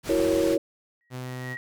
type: low-pass noise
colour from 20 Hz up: pink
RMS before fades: -35 dBFS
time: 0.03-0.58 s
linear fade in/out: 50 ms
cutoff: 12000 Hz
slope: 12 dB/octave
type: chord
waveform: sine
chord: F# dominant seventh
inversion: third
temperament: equal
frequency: 329.6 / 370 / 466.2 / 554.4 Hz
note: E4 / F#4 / A#4 / C#5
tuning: 0 / 0 / 0 / 0 cents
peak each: -24 / -27 / -27 / -25 dBFS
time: 0.09-0.58 s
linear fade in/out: 5 ms
type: tone with exponential growth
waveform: sine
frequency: 1900 Hz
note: A#6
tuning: 33 cents sharp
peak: -31 dBFS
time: 1.01-1.57 s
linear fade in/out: 0 ms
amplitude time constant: 120 ms
type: tone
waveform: sawtooth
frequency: 127 Hz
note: B2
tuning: 49 cents sharp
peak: -29 dBFS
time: 1.1-1.57 s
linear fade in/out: 50 ms
effects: none